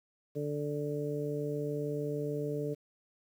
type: harmonic tone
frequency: 146.83 Hz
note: D3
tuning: in tune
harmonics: 1 / 2 / 3 / 4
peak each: -37 / -39 / -35 / -42 dBFS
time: 0.35-2.75 s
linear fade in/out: 20 ms
effects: 10-bit